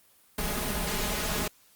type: noise with comb filter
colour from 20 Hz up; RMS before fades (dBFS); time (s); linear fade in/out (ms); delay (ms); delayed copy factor
pink; -30; 0.38-1.48; 5; 4.8; +0.85
effects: white hiss -61 dBFS RMS until 1.75 s + Opus 32 kbps